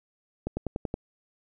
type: accelerating click train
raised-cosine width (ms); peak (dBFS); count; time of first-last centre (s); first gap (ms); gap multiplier
2; -16; 6; 0.47-0.941; 100; 0.97
effects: none